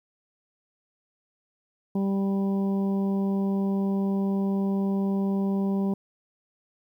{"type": "harmonic tone", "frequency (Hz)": 196, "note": "G3", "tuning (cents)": 0, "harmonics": [1, 2, 3, 4, 5], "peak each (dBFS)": [-23, -32, -40, -42, -43], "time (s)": [1.95, 5.94], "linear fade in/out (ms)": 5, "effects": ["10-bit"]}